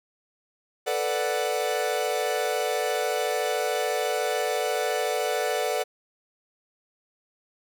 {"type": "chord", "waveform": "45% pulse", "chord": "B minor seventh", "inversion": "third", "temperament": "equal", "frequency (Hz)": [440, 493.9, 587.3, 740], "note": ["A4", "B4", "D5", "F#5"], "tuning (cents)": [0, 0, 0, 0], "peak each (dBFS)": -30, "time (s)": [0.86, 5.84], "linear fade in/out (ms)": 20, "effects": []}